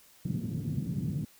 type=band-pass noise; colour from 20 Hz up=white; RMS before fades=-33 dBFS; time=0.25-1.25 s; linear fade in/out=5 ms; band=110 to 200 Hz; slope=24 dB/octave; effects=white hiss -59 dBFS RMS until 1.39 s